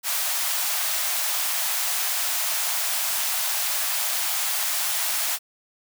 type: high-pass noise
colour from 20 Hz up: white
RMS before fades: -25 dBFS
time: 0.03-5.39 s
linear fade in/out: 50 ms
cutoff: 600 Hz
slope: 96 dB/octave
effects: none